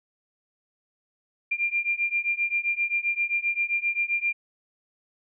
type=beating tone pair; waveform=sine; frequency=2386 / 2393.6 Hz; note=D7 / D7; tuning=+27 / +32 cents; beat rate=7.6 Hz; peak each=-27 / -26 dBFS; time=1.51-4.33 s; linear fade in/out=10 ms; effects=none